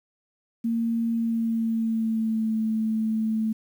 sine tone with pitch glide, 230 to 220.1 Hz, A#3 to A3, -23 to +1 cents, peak -22 dBFS, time 0.64-3.53 s, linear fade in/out 10 ms, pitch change -76 cents, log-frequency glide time 1.11-2.58 s, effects 9-bit

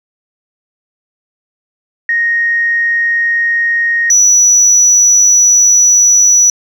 sine tone pair in turn, 1864.7 / 5901 Hz, A#6 / F#8, 0 / -6 cents, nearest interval octave + minor sixth, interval 1994 cents, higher second, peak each -9 / -3 dBFS, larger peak second, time 2.09-4.1 / 4.1-6.5 s, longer second, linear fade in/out 2 ms, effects tanh soft clip ceiling -1 dBFS

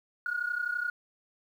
sine tone pair together, 1431.2 / 1463 Hz, F6 / F#6, +42 / -20 cents, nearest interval unison, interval 38 cents, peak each -31 / -32 dBFS, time 0.26-0.9 s, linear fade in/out 2 ms, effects tanh soft clip ceiling -22 dBFS + 10-bit

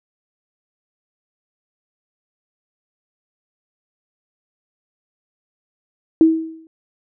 sine tone with exponential decay, 322.5 Hz, E4, 38 cents flat, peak -5 dBFS, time 6.21-6.67 s, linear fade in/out 1 ms, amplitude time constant 99 ms, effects none

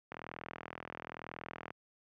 click train, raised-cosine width 0.5 ms, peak -27 dBFS, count 66, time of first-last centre 0.12-1.705 s, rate 41 Hz, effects high-pass 100 Hz 12 dB/octave

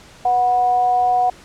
sine tone with amplitude modulation, 735 Hz, F#5, 12 cents flat, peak -11 dBFS, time 0.25-1.3 s, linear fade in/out 5 ms, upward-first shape sine, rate 244 Hz, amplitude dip 45%, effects pink hiss -44 dBFS RMS until 1.44 s + low-pass 8000 Hz 12 dB/octave

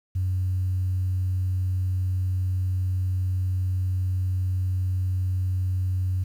sine tone, 92.5 Hz, F#2, in tune, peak -21 dBFS, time 0.15-6.24 s, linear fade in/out 10 ms, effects tanh soft clip ceiling -18 dBFS + 9-bit

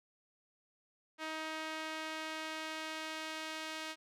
sawtooth tone with band-pass filter sweep, 315.3 Hz, D#4, 23 cents sharp, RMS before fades -42 dBFS, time 1.18-3.96 s, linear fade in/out 50 ms, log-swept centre 2000 to 3100 Hz, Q 0.73, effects none

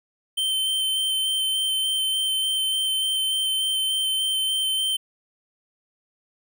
square tone with vibrato, 3101 Hz, G7, 19 cents flat, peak -22 dBFS, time 0.37-4.97 s, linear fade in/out 10 ms, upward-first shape square, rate 3.4 Hz, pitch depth 8 cents each way, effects none

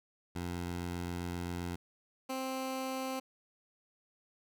15% pulse tone pair in turn, 87.6 / 262.5 Hz, F2 / C4, +6 / +6 cents, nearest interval octave + perfect fifth, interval 1900 cents, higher second, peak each -30 / -29 dBFS, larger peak second, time 0.35-1.76 / 2.29-3.2 s, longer first, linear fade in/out 10 ms, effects none

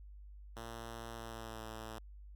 5% pulse tone with pitch glide, 115 to 110.89 Hz, A#2 to A2, -23 to +14 cents, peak -34 dBFS, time 0.56-1.99 s, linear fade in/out 10 ms, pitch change -63 cents, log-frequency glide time 1.14-1.66 s, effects added 50 Hz sine -50 dBFS peak until 2.35 s

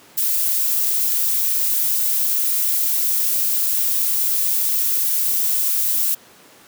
violet noise, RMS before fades -19 dBFS, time 0.17-6.15 s, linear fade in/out 10 ms, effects pink hiss -47 dBFS RMS until 6.67 s + high-pass 200 Hz 12 dB/octave

